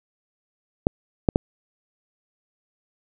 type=clicks; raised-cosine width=2 ms; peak=-3 dBFS; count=3; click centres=0.869 / 1.288 / 1.359 s; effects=none